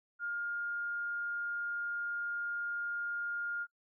sine tone, 1413 Hz, F6, 20 cents sharp, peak -34 dBFS, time 0.19-3.67 s, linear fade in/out 50 ms, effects noise-tail reverb RT60 0.1 s tail -25 dB re dry

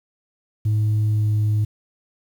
sine tone with pitch glide, 106.9 to 106.16 Hz, A2 to G#2, -49 to +38 cents, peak -14 dBFS, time 0.65-1.65 s, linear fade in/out 10 ms, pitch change -13 cents, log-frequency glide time 1.09-1.29 s, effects tanh soft clip ceiling -15 dBFS + 8-bit

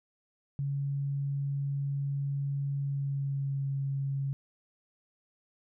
sine tone with pitch glide, 140 to 137.67 Hz, C#3 to C#3, +18 to -12 cents, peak -29 dBFS, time 0.59-4.33 s, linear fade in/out 0 ms, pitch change -30 cents, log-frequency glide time 2.79-3.67 s, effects none

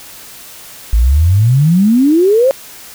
sine exponential sweep, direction up, 52.2 to 553 Hz, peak -6 dBFS, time 0.93-2.51 s, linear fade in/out 0 ms, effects white hiss -34 dBFS RMS until 2.94 s

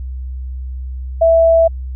sine tone, 659.3 Hz, E5, in tune, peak -7 dBFS, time 1.21-1.68 s, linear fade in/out 10 ms, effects added 64 Hz sine -22 dBFS peak until 1.95 s

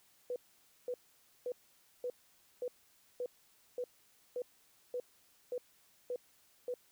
sine tone bursts, 493.9 Hz, B4, in tune, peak -35 dBFS, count 12, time 0.3-6.74 s, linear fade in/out 2 ms, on 60 ms, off 520 ms, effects white hiss -68 dBFS RMS until 6.91 s

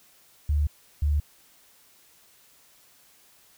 sine tone pair in turn, 73.9 / 73.58 Hz, D2 / D2, +11 / +4 cents, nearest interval unison, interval 7 cents, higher first, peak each -20 dBFS, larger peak neither, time 0.49-0.67 / 1.02-1.2 s, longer neither, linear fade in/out 5 ms, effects white hiss -58 dBFS RMS until 3.57 s

